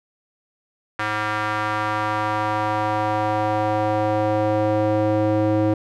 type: tone with band-pass filter sweep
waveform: square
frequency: 106.7 Hz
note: G#2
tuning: 47 cents sharp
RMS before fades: -21 dBFS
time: 0.99-5.74 s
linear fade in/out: 5 ms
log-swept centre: 1500 to 410 Hz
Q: 1.8
effects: none